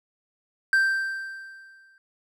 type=tone with exponential decay; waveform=triangle; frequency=1568 Hz; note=G6; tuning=in tune; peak=-14 dBFS; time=0.73-1.98 s; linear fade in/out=1 ms; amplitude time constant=270 ms; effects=none